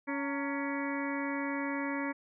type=harmonic tone with a mistuned harmonic; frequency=280 Hz; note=C#4; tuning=18 cents sharp; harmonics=1 / 2 / 3 / 4 / 5 / 6 / 7 / 8; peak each=-34 / -41 / -41 / -44 / -46 / -43 / -42 / -43 dBFS; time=0.07-2.13 s; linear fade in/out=20 ms; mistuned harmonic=3; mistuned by=+150 cents; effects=none